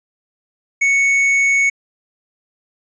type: tone with tanh clipping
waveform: sine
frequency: 2217 Hz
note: C#7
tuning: in tune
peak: -13 dBFS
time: 0.81-1.7 s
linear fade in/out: 10 ms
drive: 8 dB
effects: resampled to 16000 Hz